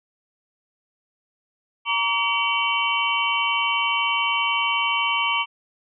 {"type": "tone cluster", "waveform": "sine", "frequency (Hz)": [934, 1145, 2276, 2745, 3059], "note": ["A#5", "D6", "C#7", "F7", "G7"], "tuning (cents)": [3, -44, 45, -31, -43], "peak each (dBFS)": -26, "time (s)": [1.85, 5.46], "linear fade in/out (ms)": 50, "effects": []}